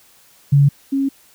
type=tone pair in turn; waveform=sine; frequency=141.4 / 273.3 Hz; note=C#3 / C#4; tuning=+35 / -24 cents; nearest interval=major seventh; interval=1141 cents; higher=second; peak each=-8 / -15 dBFS; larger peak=first; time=0.52-0.69 / 0.92-1.09 s; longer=neither; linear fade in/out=10 ms; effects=white hiss -51 dBFS RMS until 1.34 s

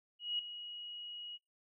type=tone with ADSR envelope; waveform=sine; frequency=2900 Hz; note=F#7; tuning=35 cents flat; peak=-32 dBFS; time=0.19-1.38 s; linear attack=200 ms; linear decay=4 ms; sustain=-12 dB; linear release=30 ms; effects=noise-tail reverb RT60 0.2 s tail -23 dB re dry

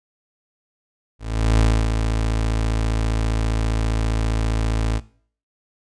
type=tone with ADSR envelope; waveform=30% pulse; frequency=55 Hz; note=A1; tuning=in tune; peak=-10 dBFS; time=1.19-5.01 s; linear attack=400 ms; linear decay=280 ms; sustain=-6 dB; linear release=47 ms; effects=noise-tail reverb RT60 0.5 s tail -20 dB re dry + resampled to 22050 Hz

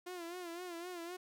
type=tone with vibrato; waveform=sawtooth; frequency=349.2 Hz; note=F4; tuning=in tune; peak=-39 dBFS; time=0.06-1.17 s; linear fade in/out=10 ms; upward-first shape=sine; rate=3.9 Hz; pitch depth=80 cents each way; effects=none

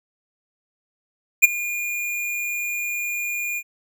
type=tone with ADSR envelope; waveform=square; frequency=2423 Hz; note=D#7; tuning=47 cents flat; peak=-6 dBFS; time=1.42-3.63 s; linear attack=22 ms; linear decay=19 ms; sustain=-19 dB; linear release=54 ms; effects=none

